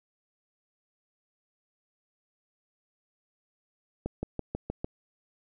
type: accelerating click train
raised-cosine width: 2 ms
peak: -18 dBFS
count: 6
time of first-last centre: 4.06-4.845 s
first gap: 170 ms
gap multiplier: 0.96
effects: none